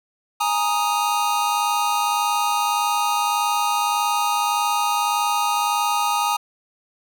square chord, Ab suspended second, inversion none, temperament equal, 830.6 / 932.3 / 1244.5 Hz, Ab5 / Bb5 / Eb6, 0 / 0 / 0 cents, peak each -24 dBFS, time 0.4-6.37 s, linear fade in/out 10 ms, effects none

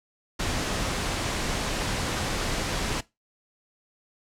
pink noise, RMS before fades -28 dBFS, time 0.39-3.01 s, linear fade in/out 10 ms, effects noise-tail reverb RT60 0.2 s tail -19 dB re dry + low-pass 8000 Hz 12 dB/octave

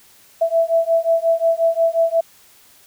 sine beating tone pair, 659.3 / 664.9 Hz, E5 / E5, 0 / +15 cents, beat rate 5.6 Hz, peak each -17 dBFS, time 0.41-2.21 s, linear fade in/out 10 ms, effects white hiss -50 dBFS RMS until 2.86 s

